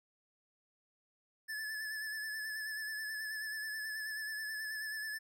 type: tone with vibrato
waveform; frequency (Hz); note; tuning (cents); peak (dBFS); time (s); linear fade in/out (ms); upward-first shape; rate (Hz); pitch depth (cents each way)
square; 1735; A6; -25; -39; 1.48-5.19; 20; sine; 9.3; 36
effects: none